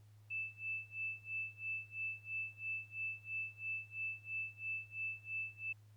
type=tone with tremolo; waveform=sine; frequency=2637 Hz; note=E7; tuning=in tune; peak=-37 dBFS; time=0.3-5.73 s; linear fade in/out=10 ms; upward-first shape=sine; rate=3 Hz; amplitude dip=95%; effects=added 105 Hz sine -59 dBFS peak until 5.96 s + pink hiss -75 dBFS RMS until 5.96 s